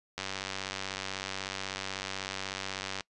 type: click train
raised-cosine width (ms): 0.2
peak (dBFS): -17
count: 273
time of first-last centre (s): 0.18-3.007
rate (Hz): 96.2
effects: noise-tail reverb RT60 0.1 s tail -24 dB re dry + resampled to 24000 Hz